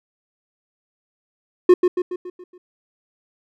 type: tone with echo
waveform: triangle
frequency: 360 Hz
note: F#4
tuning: 47 cents flat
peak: -4 dBFS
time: 1.69-1.74 s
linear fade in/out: 5 ms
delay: 140 ms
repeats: 6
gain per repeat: -6 dB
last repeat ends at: 2.58 s
effects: none